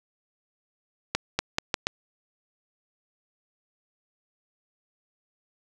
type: accelerating click train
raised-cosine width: 0.2 ms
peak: -6 dBFS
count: 5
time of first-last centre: 1.15-1.869 s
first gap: 240 ms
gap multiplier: 0.81
effects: none